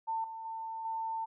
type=tone with level steps; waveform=sine; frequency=897 Hz; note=A5; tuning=33 cents sharp; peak=-31 / -40 / -37 / -33 dBFS; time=0.07-1.26 s; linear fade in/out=20 ms; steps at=0.24 / 0.45 / 0.85 s; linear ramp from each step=2 ms; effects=none